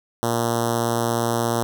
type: tone with notch filter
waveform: 5% pulse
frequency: 117 Hz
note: A#2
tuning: 7 cents sharp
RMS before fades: -22 dBFS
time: 0.23-1.63 s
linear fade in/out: 0 ms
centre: 2300 Hz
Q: 0.52
effects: none